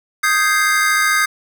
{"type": "chord", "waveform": "square", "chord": "Ab major seventh", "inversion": "second", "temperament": "equal", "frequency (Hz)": [1244.5, 1568, 1661.2, 2093], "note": ["Eb6", "G6", "Ab6", "C7"], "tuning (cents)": [0, 0, 0, 0], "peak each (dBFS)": [-19, -19, -23, -19], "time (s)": [0.23, 1.26], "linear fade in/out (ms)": 10, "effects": []}